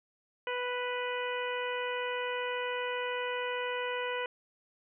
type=harmonic tone; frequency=493.9 Hz; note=B4; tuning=in tune; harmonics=1 / 2 / 3 / 4 / 5 / 6; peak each=-35 / -38 / -40 / -41 / -42 / -43 dBFS; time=0.47-4.26 s; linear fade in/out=2 ms; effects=none